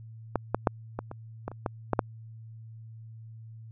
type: clicks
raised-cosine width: 1 ms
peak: -11 / -10 / -7 / -17 / -24 / -18 / -28 / -14 / -10 / -8 dBFS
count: 10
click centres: 0.357 / 0.546 / 0.672 / 0.99 / 1.114 / 1.48 / 1.516 / 1.662 / 1.933 / 1.992 s
effects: added 112 Hz sine -43 dBFS peak until 3.71 s